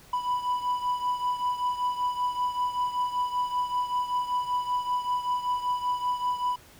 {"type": "beating tone pair", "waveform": "triangle", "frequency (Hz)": [988, 993.2], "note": ["B5", "B5"], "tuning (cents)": [0, 9], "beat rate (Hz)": 5.2, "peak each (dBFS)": [-25, -30], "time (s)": [0.13, 6.56], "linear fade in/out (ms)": 5, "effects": ["pink hiss -53 dBFS RMS until 6.79 s"]}